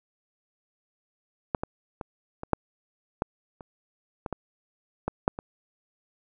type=clicks; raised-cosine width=1 ms; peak=-10 / -15 / -20 / -21 / -6 / -11 / -28 / -18 / -16 / -13 / -6 / -20 dBFS; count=12; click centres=1.548 / 1.635 / 2.012 / 2.434 / 2.533 / 3.221 / 3.608 / 4.262 / 4.327 / 5.08 / 5.279 / 5.389 s; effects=none